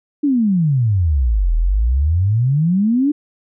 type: exponential two-way sweep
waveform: sine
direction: down then up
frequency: 301.9 to 38.89 to 301.9 Hz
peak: -12 dBFS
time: 0.23-3.12 s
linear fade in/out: 10 ms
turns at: 1.55 s
effects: none